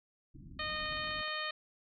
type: low-pass noise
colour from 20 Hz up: pink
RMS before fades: -50 dBFS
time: 0.34-1.22 s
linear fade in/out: 10 ms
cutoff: 330 Hz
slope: 96 dB/octave
type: harmonic tone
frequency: 615 Hz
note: D#5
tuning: 20 cents flat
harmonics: 1 / 2 / 3 / 4 / 5 / 6 / 7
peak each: -45 / -41 / -40 / -44 / -43 / -46 / -45 dBFS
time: 0.59-1.51 s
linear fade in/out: 5 ms
type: clicks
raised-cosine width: 0.3 ms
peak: -36 dBFS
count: 12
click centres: 0.701 / 0.764 / 0.803 / 0.858 / 0.924 / 0.97 / 1.043 / 1.074 / 1.11 / 1.193 / 1.231 / 1.28 s
effects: none